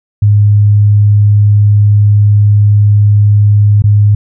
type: tone with dropouts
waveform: sine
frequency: 103.6 Hz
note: G#2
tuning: 4 cents flat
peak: -3 dBFS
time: 0.22-4.15 s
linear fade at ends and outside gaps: 5 ms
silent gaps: 3.822-3.839 s
effects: none